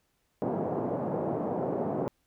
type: band-pass noise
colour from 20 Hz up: white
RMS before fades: -31 dBFS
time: 0.42-2.08 s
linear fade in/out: 0 ms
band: 130 to 690 Hz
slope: 24 dB/octave
effects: pink hiss -74 dBFS RMS until 2.26 s